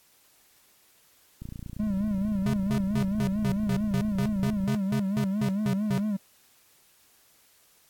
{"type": "click train", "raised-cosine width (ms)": 5, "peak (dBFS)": -26, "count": 94, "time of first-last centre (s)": [1.42, 4.638], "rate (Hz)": 28.9}
{"type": "tone with vibrato", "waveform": "triangle", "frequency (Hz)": 202.4, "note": "G#3", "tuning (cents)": -44, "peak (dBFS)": -23, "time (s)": [1.79, 6.17], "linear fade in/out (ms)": 10, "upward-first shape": "sine", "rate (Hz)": 4.5, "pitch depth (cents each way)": 110}
{"type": "tone bursts", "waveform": "square", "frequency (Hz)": 136, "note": "C#3", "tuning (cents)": -33, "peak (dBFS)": -27, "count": 15, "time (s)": [2.46, 5.98], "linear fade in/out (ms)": 2, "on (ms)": 76, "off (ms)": 170}
{"effects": ["white hiss -61 dBFS RMS until 7.89 s", "AAC 64 kbps"]}